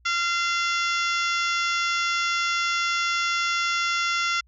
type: harmonic tone with a mistuned harmonic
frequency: 688 Hz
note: F5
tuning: 26 cents flat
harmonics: 2 / 3 / 4 / 5 / 6 / 7 / 8 / 9 / 10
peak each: -25 / -28 / -31 / -32 / -39 / -37 / -35 / -40 / -41 dBFS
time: 0.05-4.41 s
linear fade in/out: 10 ms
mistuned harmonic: 6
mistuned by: +34 cents
effects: added 60 Hz sine -56 dBFS peak until 4.47 s